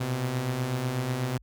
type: beating tone pair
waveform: sawtooth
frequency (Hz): 120.2 / 128.3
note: B2 / C3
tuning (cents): -46 / -34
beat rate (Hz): 8.1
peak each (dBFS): -31 / -24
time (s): 0-1.38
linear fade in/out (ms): 10
effects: added 50 Hz sine -53 dBFS peak until 1.42 s